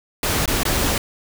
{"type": "noise with dropouts", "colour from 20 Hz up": "pink", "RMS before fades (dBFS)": -20, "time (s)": [0.23, 0.98], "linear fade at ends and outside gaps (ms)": 2, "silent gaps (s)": [[0.458, 0.477], [0.633, 0.652]], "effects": []}